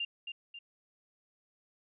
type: tone with echo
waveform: sine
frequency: 2794 Hz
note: F7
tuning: in tune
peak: -32 dBFS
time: 0-0.05 s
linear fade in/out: 5 ms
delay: 270 ms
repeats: 2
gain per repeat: -6 dB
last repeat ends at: 0.59 s
effects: none

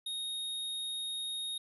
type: tone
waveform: square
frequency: 3729 Hz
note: A#7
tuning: in tune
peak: -36 dBFS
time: 0.06-1.58 s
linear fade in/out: 5 ms
effects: resampled to 32000 Hz

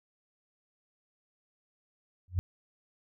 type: tone with exponential growth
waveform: sine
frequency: 90.1 Hz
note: F#2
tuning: 45 cents flat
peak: -21 dBFS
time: 2.28-2.39 s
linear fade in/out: 0 ms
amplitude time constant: 23 ms
effects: none

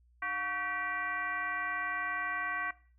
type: tone with frequency modulation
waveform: sine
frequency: 1536 Hz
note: G6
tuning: 36 cents flat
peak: -32 dBFS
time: 0.22-2.71 s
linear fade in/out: 5 ms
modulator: 409 Hz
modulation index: 1.5
effects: noise-tail reverb RT60 0.4 s tail -18 dB re dry + added 60 Hz sine -62 dBFS peak until 2.98 s

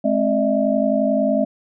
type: tone cluster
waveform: sine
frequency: 213.3 / 265.6 / 601 / 652 Hz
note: G#3 / C4 / D5 / E5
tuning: +46 / +26 / +40 / -19 cents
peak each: -21 dBFS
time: 0.04-1.45 s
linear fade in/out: 10 ms
effects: none

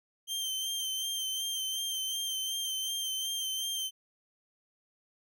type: tone with vibrato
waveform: sawtooth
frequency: 3136 Hz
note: G7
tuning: in tune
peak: -29 dBFS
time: 0.27-3.91 s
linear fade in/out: 50 ms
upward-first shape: sine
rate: 2.7 Hz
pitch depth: 29 cents each way
effects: none

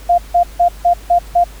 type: tone bursts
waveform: sine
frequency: 698.5 Hz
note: F5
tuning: in tune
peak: -7 dBFS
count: 6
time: 0.09-1.442 s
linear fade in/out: 10 ms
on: 92 ms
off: 160 ms
effects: added 50 Hz sine -32 dBFS peak until 1.6 s + pink hiss -40 dBFS RMS until 1.6 s

